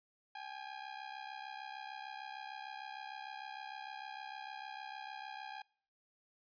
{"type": "ring-modulated tone", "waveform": "sawtooth", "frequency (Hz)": 815, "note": "G#5", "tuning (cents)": -33, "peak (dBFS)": -38, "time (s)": [0.35, 5.62], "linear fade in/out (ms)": 2, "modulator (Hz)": 33.3, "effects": ["noise-tail reverb RT60 0.5 s tail -24 dB re dry", "resampled to 11025 Hz"]}